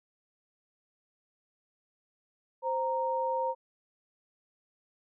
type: tone pair together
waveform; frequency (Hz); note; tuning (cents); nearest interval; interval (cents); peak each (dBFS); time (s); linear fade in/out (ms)
sine; 522.6 / 930; C5 / A#5; -2 / -4; minor seventh; 998; -31 / -30; 2.62-3.55; 50
effects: none